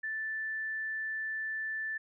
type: tone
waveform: sine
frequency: 1760 Hz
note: A6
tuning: in tune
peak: -33 dBFS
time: 0.03-1.98 s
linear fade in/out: 10 ms
effects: none